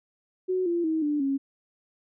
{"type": "tone with pitch steps", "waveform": "sine", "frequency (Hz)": [370, 343.2, 318.4, 295.4, 274], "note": ["F#4", "F4", "D#4", "D4", "C#4"], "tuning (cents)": [0, -30, 40, 10, -20], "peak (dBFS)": -23, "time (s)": [0.48, 1.38], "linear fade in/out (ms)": 20, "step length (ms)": 180, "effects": []}